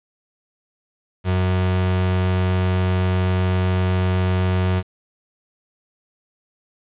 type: tone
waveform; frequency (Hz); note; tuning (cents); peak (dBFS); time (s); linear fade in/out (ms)
35% pulse; 92.1; F#2; -7; -15; 1.24-4.83; 50
effects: resampled to 8000 Hz + 8-bit